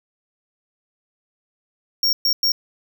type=tone bursts at uneven times; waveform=square; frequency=5540 Hz; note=F8; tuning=15 cents flat; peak=-16 dBFS; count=3; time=2.03-2.13 / 2.25-2.33 / 2.43-2.52 s; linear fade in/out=2 ms; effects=none